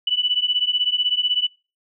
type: beating tone pair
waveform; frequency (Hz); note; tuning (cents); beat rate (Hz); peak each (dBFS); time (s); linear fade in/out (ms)
sine; 2960 / 2976; F#7 / F#7; 0 / +9; 16; -21; 0.07-1.47; 5
effects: noise-tail reverb RT60 0.3 s tail -24 dB re dry